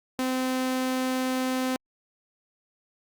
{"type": "tone", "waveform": "sawtooth", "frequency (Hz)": 257.8, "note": "C4", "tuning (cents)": -26, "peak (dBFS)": -21, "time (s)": [0.19, 1.76], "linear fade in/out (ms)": 0, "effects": ["Opus 48 kbps"]}